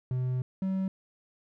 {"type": "tone pair in turn", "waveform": "triangle", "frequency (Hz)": [127.1, 190.43], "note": ["C3", "G3"], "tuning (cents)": [-50, -50], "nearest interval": "perfect fifth", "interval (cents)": 700, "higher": "second", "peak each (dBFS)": -25, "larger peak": "neither", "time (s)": [[0.11, 0.42], [0.62, 0.88]], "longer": "first", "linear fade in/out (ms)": 2, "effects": []}